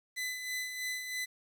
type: tone with tremolo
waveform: sawtooth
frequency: 2008 Hz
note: B6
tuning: 28 cents sharp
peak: -30 dBFS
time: 0.16-1.26 s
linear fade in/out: 20 ms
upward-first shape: sine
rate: 3.1 Hz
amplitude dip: 50%
effects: 10-bit